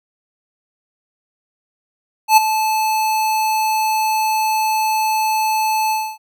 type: tone with ADSR envelope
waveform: square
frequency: 870 Hz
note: A5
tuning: 20 cents flat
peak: -5 dBFS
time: 2.28-6.18 s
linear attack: 91 ms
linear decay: 14 ms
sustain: -11 dB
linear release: 270 ms
effects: none